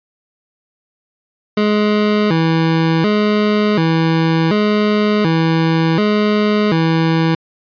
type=tone with vibrato; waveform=25% pulse; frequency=185 Hz; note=F#3; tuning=in tune; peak=-8 dBFS; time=1.57-7.35 s; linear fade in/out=5 ms; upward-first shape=square; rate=0.68 Hz; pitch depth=220 cents each way; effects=resampled to 11025 Hz